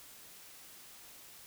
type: silence
effects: white hiss -54 dBFS RMS until 1.46 s